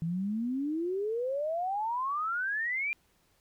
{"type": "exponential sweep", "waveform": "sine", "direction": "up", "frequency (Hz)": [160, 2425], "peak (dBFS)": -29, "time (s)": [0.02, 2.93], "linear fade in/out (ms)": 0, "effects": ["pink hiss -69 dBFS RMS until 3.4 s"]}